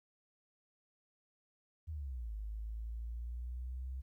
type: exponential two-way sweep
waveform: sine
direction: down then up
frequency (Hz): 82.41 to 51.91 to 65.5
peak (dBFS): -39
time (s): 1.87-4.02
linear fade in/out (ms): 20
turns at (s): 2.35
effects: 13-bit